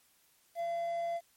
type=tone with quantisation; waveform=triangle; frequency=681 Hz; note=F5; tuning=44 cents flat; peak=-30 dBFS; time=0.55-1.21 s; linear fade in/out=50 ms; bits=10; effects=white hiss -68 dBFS RMS until 1.36 s + MP3 64 kbps